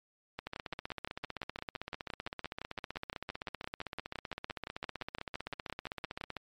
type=two click trains; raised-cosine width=0.3 ms; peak=-22 / -22 dBFS; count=35 / 93; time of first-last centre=0.39-6.212 / 0.47-6.367 s; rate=5.84 / 15.6 Hz; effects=MP3 64 kbps